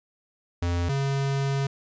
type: tone pair in turn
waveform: square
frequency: 86.8 / 137.79 Hz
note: F2 / C#3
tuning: -10 / -10 cents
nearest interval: minor sixth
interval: 800 cents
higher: second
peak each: -24 dBFS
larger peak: neither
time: 0.62-0.89 / 0.89-1.67 s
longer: second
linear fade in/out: 5 ms
effects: resampled to 16000 Hz + 11-bit